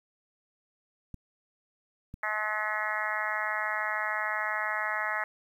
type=clicks; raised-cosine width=5 ms; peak=-28 dBFS; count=2; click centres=1.143 / 2.141 s
type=harmonic tone; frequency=213.3 Hz; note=G#3; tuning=46 cents sharp; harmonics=3 / 4 / 5 / 6 / 7 / 8 / 9 / 10; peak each=-39 / -37 / -39 / -36 / -39 / -35 / -34 / -39 dBFS; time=2.23-5.24 s; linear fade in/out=2 ms
effects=10-bit